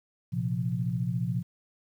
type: chord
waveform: sine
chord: Bb suspended second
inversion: none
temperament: equal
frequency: 116.54 / 130.81 / 174.61 Hz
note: Bb2 / C3 / F3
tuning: 0 / 0 / 0 cents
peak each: -31 dBFS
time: 0.32-1.43 s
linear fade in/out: 20 ms
effects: 10-bit